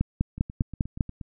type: two click trains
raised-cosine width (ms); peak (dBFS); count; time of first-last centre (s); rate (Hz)
5; -24 / -10; 8 / 6; 0.38-1.212 / 0.01-1.008; 8.41 / 5.01
effects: none